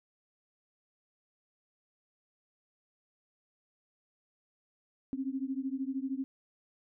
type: beating tone pair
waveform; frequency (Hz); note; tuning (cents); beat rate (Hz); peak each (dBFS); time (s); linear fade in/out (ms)
sine; 261.6 / 274.6; C4 / C#4; 0 / -16; 13; -35 / -36; 5.13-6.24; 0
effects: none